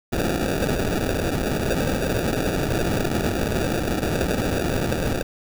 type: noise with sample-and-hold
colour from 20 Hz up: white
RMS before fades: -23 dBFS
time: 0.12-5.23 s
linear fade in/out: 10 ms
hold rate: 1050 Hz
effects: none